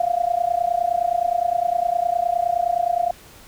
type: tone with amplitude modulation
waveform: sine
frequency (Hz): 698.5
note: F5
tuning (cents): 0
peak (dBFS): -14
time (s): 0-3.11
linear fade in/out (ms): 5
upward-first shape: sine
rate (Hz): 29.7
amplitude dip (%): 90
effects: pink hiss -46 dBFS RMS until 3.47 s